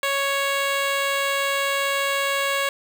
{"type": "tone with notch filter", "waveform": "10% pulse", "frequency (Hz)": 554.4, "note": "C#5", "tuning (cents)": 0, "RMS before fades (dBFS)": -23, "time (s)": [0.03, 2.69], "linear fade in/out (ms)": 2, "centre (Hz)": 11000, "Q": 1.5, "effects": []}